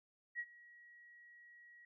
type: tone with ADSR envelope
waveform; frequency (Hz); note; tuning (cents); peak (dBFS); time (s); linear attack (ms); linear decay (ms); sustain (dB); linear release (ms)
sine; 1910; A#6; +42; -37; 0.35-1.85; 43; 54; -21; 3
effects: none

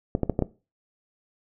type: clicks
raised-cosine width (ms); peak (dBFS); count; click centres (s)
2; -9; 5; 0.151 / 0.233 / 0.297 / 0.391 / 0.423
effects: noise-tail reverb RT60 0.3 s tail -18 dB re dry

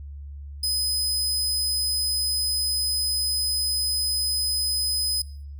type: tone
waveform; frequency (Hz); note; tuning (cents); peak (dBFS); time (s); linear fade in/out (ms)
sawtooth; 5030; D#8; +18; -20; 0.63-5.22; 5
effects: noise-tail reverb RT60 0.6 s tail -22 dB re dry + added 71 Hz sine -35 dBFS peak until 5.59 s

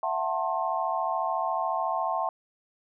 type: chord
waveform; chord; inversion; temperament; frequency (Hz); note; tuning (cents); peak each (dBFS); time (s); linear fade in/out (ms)
sine; F# half-diminished seventh; third; just; 666 / 740 / 888 / 1065.6; E5 / F#5 / A5 / C6; +18 / 0 / +16 / +31; -31; 0.03-2.29; 2
effects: none

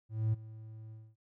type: tone with ADSR envelope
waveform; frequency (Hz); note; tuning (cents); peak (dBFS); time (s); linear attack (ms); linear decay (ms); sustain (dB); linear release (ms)
triangle; 110; A2; 0; -23; 0.09-1.16; 240; 19; -20; 240
effects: tanh soft clip ceiling -21 dBFS

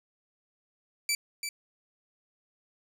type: tone with echo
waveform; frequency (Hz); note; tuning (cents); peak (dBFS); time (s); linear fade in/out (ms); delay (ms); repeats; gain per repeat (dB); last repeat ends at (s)
15% pulse; 2322; D7; -20; -19; 1.09-1.15; 2; 340; 1; -7; 1.49
effects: none

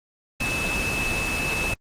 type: tone in noise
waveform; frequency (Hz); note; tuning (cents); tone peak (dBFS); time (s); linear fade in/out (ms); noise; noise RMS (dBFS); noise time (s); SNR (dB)
sine; 2608; E7; -19; -25; 0.4-1.74; 5; pink; -27; 0.4-1.74; -1
effects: low-pass 10000 Hz 12 dB/octave + Opus 24 kbps

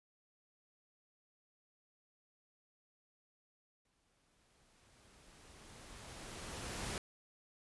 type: noise with exponential growth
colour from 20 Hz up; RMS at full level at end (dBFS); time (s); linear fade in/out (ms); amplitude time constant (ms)
pink; -40; 3.85-6.98; 2; 680
effects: resampled to 24000 Hz

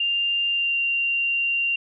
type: tone with pitch glide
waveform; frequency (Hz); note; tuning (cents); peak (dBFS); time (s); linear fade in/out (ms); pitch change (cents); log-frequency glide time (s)
sine; 2794 to 2770; F7 to F7; 0 to -15; -20; 0-1.76; 5; -15; 0.5-0.78
effects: none

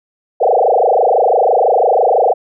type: tone with frequency modulation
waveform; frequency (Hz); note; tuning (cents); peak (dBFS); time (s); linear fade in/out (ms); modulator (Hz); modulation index
sine; 622.3; D#5; 0; -8; 0.4-2.34; 20; 26; 6.7
effects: none

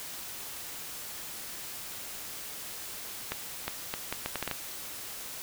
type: accelerating click train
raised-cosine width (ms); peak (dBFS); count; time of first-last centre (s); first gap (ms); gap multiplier
0.3; -15; 9; 3.32-4.513; 360; 0.72
effects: white hiss -41 dBFS RMS until 5.42 s

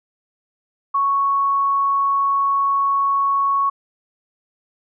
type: tone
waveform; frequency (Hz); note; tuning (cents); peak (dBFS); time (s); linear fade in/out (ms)
sine; 1108.7; C#6; 0; -15; 0.94-3.7; 10
effects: none

